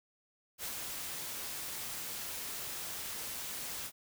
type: noise with ADSR envelope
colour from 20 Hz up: white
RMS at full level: -39 dBFS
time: 0.58-3.92 s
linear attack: 60 ms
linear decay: 72 ms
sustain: -2 dB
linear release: 62 ms
effects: none